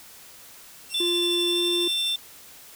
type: tone with tremolo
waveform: 15% pulse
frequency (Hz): 2727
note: F7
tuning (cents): -42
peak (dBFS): -24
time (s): 0.89-2.17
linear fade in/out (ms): 50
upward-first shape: square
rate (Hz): 12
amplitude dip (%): 25
type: tone with pitch glide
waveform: sine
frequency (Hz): 3520 to 3555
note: A7 to A7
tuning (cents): 0 to +17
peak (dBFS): -23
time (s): 0.94-2.16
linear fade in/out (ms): 5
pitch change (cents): +17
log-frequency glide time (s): 1.49-1.58
type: tone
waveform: triangle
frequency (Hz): 349.2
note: F4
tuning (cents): 0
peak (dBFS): -23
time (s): 1-1.88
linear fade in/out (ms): 5
effects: white hiss -47 dBFS RMS until 2.75 s